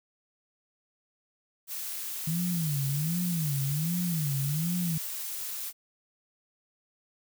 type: noise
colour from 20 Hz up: blue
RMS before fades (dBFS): -36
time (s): 1.67-5.73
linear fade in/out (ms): 50
type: tone with vibrato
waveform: sine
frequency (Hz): 156.5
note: D#3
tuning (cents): +10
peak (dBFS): -27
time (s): 2.27-4.98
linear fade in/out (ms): 5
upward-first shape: sine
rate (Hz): 1.3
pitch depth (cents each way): 230
effects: none